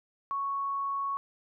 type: tone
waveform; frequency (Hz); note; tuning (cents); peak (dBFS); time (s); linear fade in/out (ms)
sine; 1108.7; C#6; 0; -29; 0.31-1.17; 0
effects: none